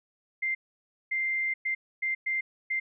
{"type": "tone bursts at uneven times", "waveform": "sine", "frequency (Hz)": 2093, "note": "C7", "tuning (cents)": 0, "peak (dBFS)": -26, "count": 6, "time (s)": [[0.42, 0.55], [1.11, 1.54], [1.65, 1.75], [2.02, 2.15], [2.26, 2.41], [2.7, 2.8]], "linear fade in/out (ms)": 10, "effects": []}